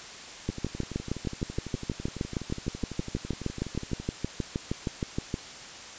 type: two click trains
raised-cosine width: 3 ms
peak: -15 / -23 dBFS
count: 32 / 43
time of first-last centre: 0.49-5.341 / 0.5-4 s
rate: 6.39 / 12 Hz
effects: white hiss -43 dBFS RMS until 5.98 s + resampled to 16000 Hz